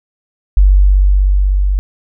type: tone with level ramp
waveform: sine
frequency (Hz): 48.12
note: G1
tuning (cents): -31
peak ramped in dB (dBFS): -3 to -10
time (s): 0.57-1.79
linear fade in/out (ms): 0
effects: none